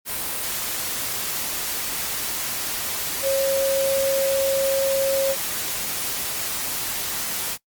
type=tone in noise; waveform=sine; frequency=544 Hz; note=C#5; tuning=33 cents flat; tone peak=-18 dBFS; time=3.22-5.36 s; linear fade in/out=50 ms; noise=white; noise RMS=-27 dBFS; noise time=0.05-7.58 s; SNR=+6 dB; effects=noise-tail reverb RT60 0.1 s tail -20 dB re dry + Opus 32 kbps